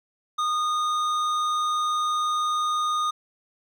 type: tone with hard clipping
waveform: triangle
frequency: 1229 Hz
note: D#6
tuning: 22 cents flat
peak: -24 dBFS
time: 0.38-3.11 s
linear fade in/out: 10 ms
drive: 14 dB
effects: none